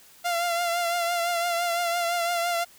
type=tone with vibrato; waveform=sawtooth; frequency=690 Hz; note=F5; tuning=21 cents flat; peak=-20 dBFS; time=0.24-2.65 s; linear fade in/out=20 ms; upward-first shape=triangle; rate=5.9 Hz; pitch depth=44 cents each way; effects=white hiss -53 dBFS RMS until 2.78 s